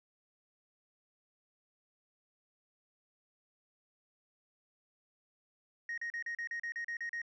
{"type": "tone bursts", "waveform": "sine", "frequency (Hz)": 1870, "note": "A#6", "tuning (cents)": 5, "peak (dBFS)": -34, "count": 11, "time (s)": [5.89, 7.217], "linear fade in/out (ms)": 2, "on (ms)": 87, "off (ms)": 37, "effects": ["tanh soft clip ceiling -34 dBFS"]}